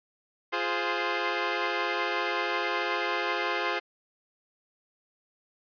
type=chord; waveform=10% pulse; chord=F minor; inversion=none; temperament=equal with one note detuned; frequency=349.2 / 415.3 / 521.1 Hz; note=F4 / Ab4 / C5; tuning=0 / 0 / -7 cents; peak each=-23 dBFS; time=0.52-3.8 s; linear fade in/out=20 ms; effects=resampled to 11025 Hz